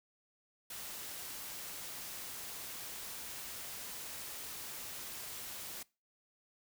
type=noise; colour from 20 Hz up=white; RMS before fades=-45 dBFS; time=0.7-5.83 s; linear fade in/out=5 ms; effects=noise-tail reverb RT60 0.3 s tail -23 dB re dry